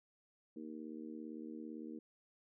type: harmonic tone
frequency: 77.78 Hz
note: D#2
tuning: in tune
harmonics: 3 / 4 / 5 / 6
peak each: -48 / -48 / -55 / -56 dBFS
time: 0.56-1.99 s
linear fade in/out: 5 ms
effects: none